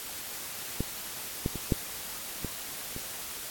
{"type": "clicks", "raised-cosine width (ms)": 3, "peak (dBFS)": [-15, -14, -23, -10, -20, -24], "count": 6, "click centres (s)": [0.806, 1.461, 1.557, 1.722, 2.447, 2.964], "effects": ["white hiss -39 dBFS RMS until 3.5 s", "AAC 64 kbps"]}